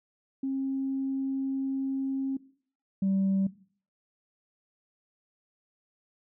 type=tone pair in turn; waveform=sine; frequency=268.9 / 193.55 Hz; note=C4 / G3; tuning=+47 / -22 cents; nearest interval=tritone; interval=569 cents; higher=first; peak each=-27 / -22 dBFS; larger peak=second; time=0.43-2.37 / 3.02-3.47 s; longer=first; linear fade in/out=5 ms; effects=noise-tail reverb RT60 0.5 s tail -19 dB re dry + tanh soft clip ceiling -21 dBFS